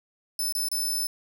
15% pulse tone with dropouts, 5274 Hz, E8, in tune, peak -20 dBFS, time 0.39-1.07 s, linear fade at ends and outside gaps 2 ms, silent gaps 0.524-0.55 / 0.686-0.715 s, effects none

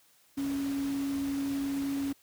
sine tone in noise, 277.2 Hz, C#4, in tune, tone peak -29 dBFS, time 0.37-2.13 s, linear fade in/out 10 ms, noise pink, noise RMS -44 dBFS, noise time 0.37-2.13 s, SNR +12 dB, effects white hiss -64 dBFS RMS until 2.22 s + high-pass 60 Hz 12 dB/octave

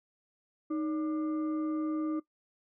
sine tone with frequency modulation, 310.7 Hz, D#4, 2 cents flat, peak -29 dBFS, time 0.7-2.2 s, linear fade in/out 10 ms, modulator 883 Hz, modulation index 0.36, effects noise-tail reverb RT60 0.1 s tail -18 dB re dry

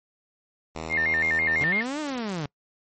5% pulse tone, 80.2 Hz, E2, 47 cents flat, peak -21 dBFS, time 0.75-1.65 s, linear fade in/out 5 ms
sine tone with vibrato, 1956 Hz, B6, 17 cents flat, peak -21 dBFS, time 0.89-1.84 s, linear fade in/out 50 ms, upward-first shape square, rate 6 Hz, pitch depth 140 cents each way
sawtooth linear two-way sweep, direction up then down, 137.6 to 312.1 to 137.6 Hz, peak -24 dBFS, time 1.61-2.46 s, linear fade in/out 2 ms, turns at 2 s
effects noise-tail reverb RT60 0.1 s tail -25 dB re dry + MP3 32 kbps

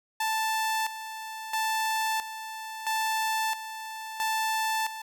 sawtooth tone with tremolo, 881 Hz, A5, 2 cents sharp, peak -22 dBFS, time 0.2-5.02 s, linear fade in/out 5 ms, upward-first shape square, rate 0.75 Hz, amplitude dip 70%, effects none

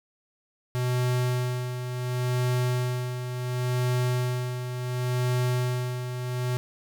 square tone with tremolo, 124.8 Hz, B2, 19 cents sharp, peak -23 dBFS, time 0.75-6.57 s, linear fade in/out 0 ms, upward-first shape sine, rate 0.7 Hz, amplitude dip 60%, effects none

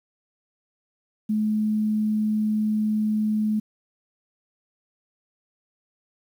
sine tone, 214.2 Hz, A3, 46 cents flat, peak -20 dBFS, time 1.29-3.6 s, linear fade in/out 10 ms, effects 9-bit

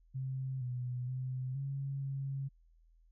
sine tone with pitch steps, 131.9 / 124.3 / 128.8 / 137.7 / 136.7 Hz, C3 / B2 / C3 / C#3 / C#3, +14 / +12 / -27 / -11 / -24 cents, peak -35 dBFS, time 0.14-2.49 s, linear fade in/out 20 ms, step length 470 ms, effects added 41 Hz sine -62 dBFS peak until 3.11 s

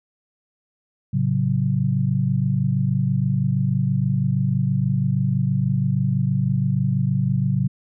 sine chord, F# minor, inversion first, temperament equal with one note detuned, 110 / 136.21 / 185 Hz, A2 / C#3 / F#3, 0 / -30 / 0 cents, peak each -24 / -20 / -23 dBFS, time 1.13-7.68 s, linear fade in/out 10 ms, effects none

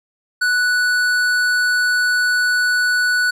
sine tone with tanh clipping, 1480 Hz, F#6, in tune, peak -16 dBFS, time 0.41-3.31 s, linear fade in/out 10 ms, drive 14 dB, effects none

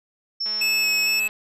sine tone, 5400 Hz, E8, 41 cents sharp, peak -23 dBFS, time 0.4-1.2 s, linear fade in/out 10 ms
click train, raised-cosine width 0.3 ms, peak -25 dBFS, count 176, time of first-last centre 0.46-1.289 s, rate 211 Hz
square tone with vibrato, 2580 Hz, E7, 38 cents flat, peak -21 dBFS, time 0.61-1.28 s, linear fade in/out 5 ms, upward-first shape square, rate 2.2 Hz, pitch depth 15 cents each way
effects none

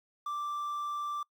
triangle tone with quantisation, 1174.7 Hz, D6, in tune, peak -31 dBFS, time 0.26-1.23 s, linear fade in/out 5 ms, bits 10, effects noise-tail reverb RT60 0.1 s tail -24 dB re dry

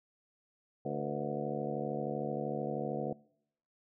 harmonic tone with a mistuned harmonic, 73 Hz, D2, 10 cents flat, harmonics 2 / 3 / 4 / 5 / 6 / 7 / 8 / 9 / 10, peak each -41 / -41 / -43 / -43 / -41 / -41 / -46 / -43 / -43 dBFS, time 0.85-3.13 s, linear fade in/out 5 ms, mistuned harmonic 6, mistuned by +89 cents, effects noise-tail reverb RT60 0.7 s tail -23 dB re dry

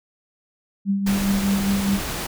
sine tone with tremolo, 197.6 Hz, G3, 14 cents sharp, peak -16 dBFS, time 0.85-2 s, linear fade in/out 50 ms, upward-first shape triangle, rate 4.9 Hz, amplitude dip 55%
pink noise, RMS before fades -28 dBFS, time 1.06-2.27 s, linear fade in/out 10 ms
effects none

